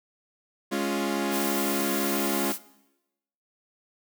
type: chord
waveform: sawtooth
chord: Db major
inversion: second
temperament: equal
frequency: 207.7 / 277.2 / 349.2 Hz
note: Ab3 / Db4 / F4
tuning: 0 / 0 / 0 cents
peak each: -26 dBFS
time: 0.71-2.53 s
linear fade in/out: 20 ms
type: noise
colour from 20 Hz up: blue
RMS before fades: -32 dBFS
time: 1.3-2.59 s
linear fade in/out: 50 ms
effects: noise-tail reverb RT60 0.9 s tail -19 dB re dry